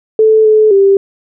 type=tone with pitch steps; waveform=sine; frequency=437.4 / 431.3 / 393.3 Hz; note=A4 / A4 / G4; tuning=-10 / -35 / +6 cents; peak=-4 dBFS; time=0.19-0.97 s; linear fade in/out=2 ms; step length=260 ms; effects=none